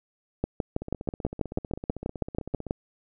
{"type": "two click trains", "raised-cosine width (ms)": 2, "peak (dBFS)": [-22, -12], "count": [30, 15], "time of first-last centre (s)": [[0.82, 2.667], [0.44, 2.709]], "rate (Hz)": [15.7, 6.17], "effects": []}